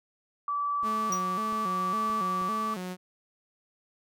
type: tone with tremolo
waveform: sine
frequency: 1155 Hz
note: D6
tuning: 29 cents flat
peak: -26 dBFS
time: 0.48-2.74 s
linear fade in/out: 2 ms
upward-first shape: triangle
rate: 0.79 Hz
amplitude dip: 25%
type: tone with vibrato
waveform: sawtooth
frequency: 198.9 Hz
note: G3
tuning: 25 cents sharp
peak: -30 dBFS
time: 0.82-2.97 s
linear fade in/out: 50 ms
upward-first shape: square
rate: 1.8 Hz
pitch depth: 150 cents each way
type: clicks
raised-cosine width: 2 ms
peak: -34 dBFS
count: 4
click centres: 0.832 / 1.526 / 2.101 / 2.416 s
type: tone with exponential decay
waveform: square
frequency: 5770 Hz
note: F#8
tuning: 44 cents flat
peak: -27 dBFS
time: 1.12-1.25 s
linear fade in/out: 5 ms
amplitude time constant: 27 ms
effects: none